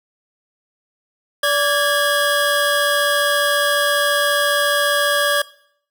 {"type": "tone pair together", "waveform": "25% pulse", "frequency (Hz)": [579, 1642.4], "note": ["D5", "G#6"], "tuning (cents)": [-25, -20], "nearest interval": "octave + tritone", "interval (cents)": 1805, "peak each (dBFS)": -14, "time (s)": [1.43, 5.42], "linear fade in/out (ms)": 5, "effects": ["noise-tail reverb RT60 0.6 s tail -19 dB re dry"]}